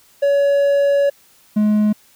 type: tone pair in turn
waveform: triangle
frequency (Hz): 564 / 211.3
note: C#5 / G#3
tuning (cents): +30 / +30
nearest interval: octave + perfect fourth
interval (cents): 1700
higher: first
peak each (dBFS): -10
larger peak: neither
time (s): 0.22-1.1 / 1.56-1.93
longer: first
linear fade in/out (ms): 10
effects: white hiss -52 dBFS RMS until 2.15 s